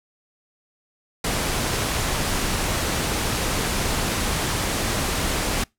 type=low-pass noise; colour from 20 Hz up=pink; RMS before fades=-24 dBFS; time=1.24-5.64 s; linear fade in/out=5 ms; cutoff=12000 Hz; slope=24 dB/octave; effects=noise-tail reverb RT60 0.2 s tail -26 dB re dry